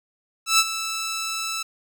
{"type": "tone with ADSR envelope", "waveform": "10% pulse", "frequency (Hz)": 1318.5, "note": "E6", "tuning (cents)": 0, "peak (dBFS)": -5, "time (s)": [0.46, 1.63], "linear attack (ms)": 130, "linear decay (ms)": 44, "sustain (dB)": -13, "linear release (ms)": 9, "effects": []}